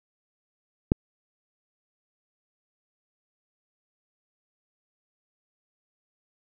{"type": "click", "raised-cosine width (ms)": 3, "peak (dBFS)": -5, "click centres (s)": 0.919, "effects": []}